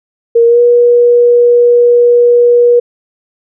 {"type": "tone with pitch glide", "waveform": "sine", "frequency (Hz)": [466.2, 481], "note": ["A#4", "B4"], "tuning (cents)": [0, -46], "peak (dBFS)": -3, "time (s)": [0.35, 2.8], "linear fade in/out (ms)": 10, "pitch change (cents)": 54, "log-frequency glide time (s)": [0.46, 0.6], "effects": []}